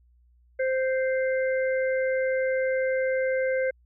harmonic tone, 522 Hz, C5, 4 cents flat, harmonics 1 / 3 / 4, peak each -23 / -33 / -35 dBFS, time 0.59-3.71 s, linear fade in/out 10 ms, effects added 60 Hz sine -57 dBFS peak until 3.85 s

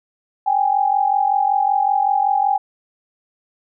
sine tone pair together, 784 / 829.3 Hz, G5 / G#5, 0 / -3 cents, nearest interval minor second, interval 97 cents, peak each -17 dBFS, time 0.46-2.58 s, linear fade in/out 10 ms, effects none

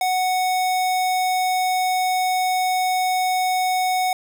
square tone, 740 Hz, F#5, in tune, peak -19 dBFS, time 0.01-4.13 s, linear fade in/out 2 ms, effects 9-bit

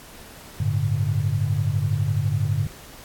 sine chord, G suspended second, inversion none, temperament equal with one note detuned, 98 / 110 / 144.31 Hz, G2 / A2 / D3, 0 / 0 / -30 cents, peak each -24 dBFS, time 0.6-2.67 s, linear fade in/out 5 ms, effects pink hiss -44 dBFS RMS until 3.04 s + AAC 64 kbps

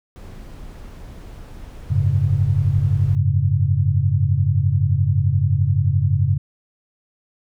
brown noise, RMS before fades -36 dBFS, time 0.16-3.15 s, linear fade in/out 0 ms
sine chord, F# suspended second, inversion none, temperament just, 92.5 / 104.06 / 138.75 Hz, F#2 / G#2 / C#3, 0 / +4 / +2 cents, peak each -19 / -19 / -19 dBFS, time 1.9-6.38 s, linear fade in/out 10 ms
effects none

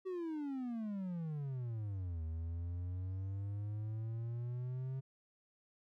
triangle exponential two-way sweep, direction down then up, 382.6 to 79.5 to 133.8 Hz, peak -36 dBFS, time 0.05-5.01 s, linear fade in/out 20 ms, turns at 2.23 s, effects none

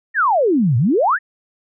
sine exponential two-way sweep, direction down then up, 1898 to 110 to 1898 Hz, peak -12 dBFS, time 0.14-1.19 s, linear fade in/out 50 ms, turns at 0.77 s, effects none

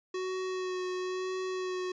square tone with vibrato, 370 Hz, F#4, in tune, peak -33 dBFS, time 0.14-1.92 s, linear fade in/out 5 ms, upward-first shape sine, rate 1 Hz, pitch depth 16 cents each way, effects resampled to 16000 Hz

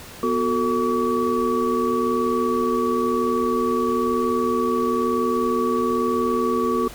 sine tone cluster, 246 / 366.6 / 447.6 / 1139 Hz, B3 / F#4 / A4 / C#6, -7 / -16 / +30 / +47 cents, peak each -24 dBFS, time 0.23-6.88 s, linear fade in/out 2 ms, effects pink hiss -40 dBFS RMS until 6.94 s

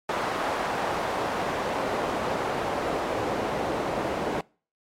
pink noise with band-pass filter sweep, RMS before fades -28 dBFS, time 0.09-4.41 s, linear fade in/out 2 ms, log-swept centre 830 to 530 Hz, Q 1, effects noise-tail reverb RT60 0.4 s tail -25 dB re dry + MP3 96 kbps

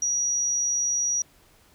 sine tone, 5780 Hz, F#8, 41 cents flat, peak -22 dBFS, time 0.02-1.22 s, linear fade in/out 2 ms, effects pink hiss -58 dBFS RMS until 1.74 s

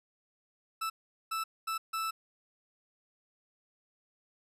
40% pulse tone bursts at uneven times, 1318.5 Hz, E6, in tune, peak -31 dBFS, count 4, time 0.81-0.9 / 1.31-1.44 / 1.67-1.78 / 1.93-2.11 s, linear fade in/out 10 ms, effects resampled to 32000 Hz + 12-bit

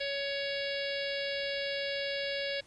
harmonic tone, 559 Hz, C#5, 14 cents sharp, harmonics 1 / 3 / 4 / 5 / 6 / 7 / 8 / 9, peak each -35 / -40 / -41 / -42 / -43 / -43 / -44 / -45 dBFS, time 0-2.61 s, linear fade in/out 10 ms, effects pink hiss -60 dBFS RMS until 2.66 s + resampled to 22050 Hz

